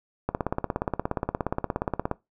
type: click train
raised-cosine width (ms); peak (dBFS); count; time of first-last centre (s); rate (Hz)
1; -11; 32; 0.29-2.114; 17
effects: noise-tail reverb RT60 0.2 s tail -20 dB re dry